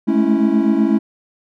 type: chord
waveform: triangle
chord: A major seventh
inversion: third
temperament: equal with one note detuned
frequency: 212 / 220 / 277.2 / 329.6 Hz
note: G#3 / A3 / C#4 / E4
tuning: +36 / 0 / 0 / 0 cents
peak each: -16 dBFS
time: 0.07-0.99 s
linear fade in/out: 20 ms
effects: none